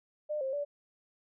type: tone with pitch steps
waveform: sine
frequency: 602 / 532 / 578 Hz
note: D5 / C5 / D5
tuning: +43 / +29 / -28 cents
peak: -31 dBFS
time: 0.29-0.65 s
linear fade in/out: 20 ms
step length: 120 ms
effects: none